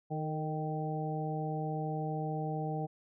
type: harmonic tone with a mistuned harmonic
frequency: 155.56 Hz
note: D#3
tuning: in tune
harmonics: 1 / 2 / 3 / 4 / 5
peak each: -35 / -42 / -41 / -44 / -39 dBFS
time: 0.1-2.87 s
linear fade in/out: 20 ms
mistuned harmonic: 3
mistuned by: -32 cents
effects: none